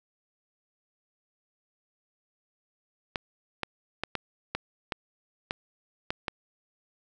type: clicks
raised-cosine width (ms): 0.3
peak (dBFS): -13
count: 9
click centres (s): 3.158 / 3.633 / 4.036 / 4.153 / 4.55 / 4.922 / 5.509 / 6.105 / 6.282
effects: none